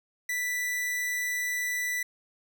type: tone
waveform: 45% pulse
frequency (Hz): 1975.5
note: B6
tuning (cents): 0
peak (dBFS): -28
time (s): 0.29-2.03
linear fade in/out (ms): 5
effects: none